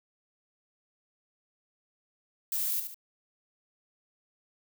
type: noise with echo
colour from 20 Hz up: violet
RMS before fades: -31 dBFS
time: 2.52-2.8 s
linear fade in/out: 2 ms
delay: 72 ms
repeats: 2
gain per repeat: -7 dB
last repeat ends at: 2.944 s
effects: none